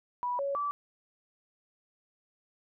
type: tone with pitch steps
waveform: sine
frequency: 980 / 558 / 1158 Hz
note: B5 / C#5 / D6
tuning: -14 / +11 / -25 cents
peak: -29 dBFS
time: 0.23-0.71 s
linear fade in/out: 0 ms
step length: 160 ms
effects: none